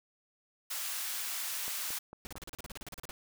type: high-pass noise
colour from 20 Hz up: white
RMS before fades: -37 dBFS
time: 0.7-1.99 s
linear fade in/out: 10 ms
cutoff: 960 Hz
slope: 12 dB/octave
type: click train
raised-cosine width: 1 ms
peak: -32 dBFS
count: 4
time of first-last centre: 1.68-2.356 s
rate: 4.44 Hz
type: noise bursts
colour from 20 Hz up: pink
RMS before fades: -44 dBFS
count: 16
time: 2.25-3.11 s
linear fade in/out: 0 ms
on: 20 ms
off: 36 ms
effects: none